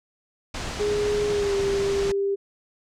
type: low-pass noise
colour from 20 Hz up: pink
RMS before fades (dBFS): -32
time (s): 0.54-2.12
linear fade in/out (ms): 5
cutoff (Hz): 7400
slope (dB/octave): 24
type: tone with pitch glide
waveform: sine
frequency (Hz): 415.3 to 396.8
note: G#4 to G4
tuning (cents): 0 to +21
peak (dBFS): -21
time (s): 0.79-2.36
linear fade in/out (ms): 20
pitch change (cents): -79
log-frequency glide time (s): 1.3-1.55
effects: none